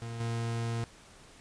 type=tone with level steps; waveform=40% pulse; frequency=115.9 Hz; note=A#2; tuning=10 cents flat; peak=-36 / -30 dBFS; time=0.02-0.84 s; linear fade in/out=0 ms; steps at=0.2 s; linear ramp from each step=5 ms; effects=pink hiss -55 dBFS RMS until 1.4 s + resampled to 22050 Hz